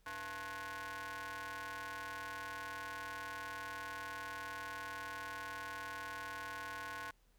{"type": "ring-modulated tone", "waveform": "sawtooth", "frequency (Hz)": 200, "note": "G3", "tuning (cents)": 35, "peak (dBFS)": -36, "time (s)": [0.06, 7.11], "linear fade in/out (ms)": 5, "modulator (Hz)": 1280, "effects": ["added 40 Hz sine -68 dBFS peak until 7.38 s", "pink hiss -75 dBFS RMS until 7.38 s"]}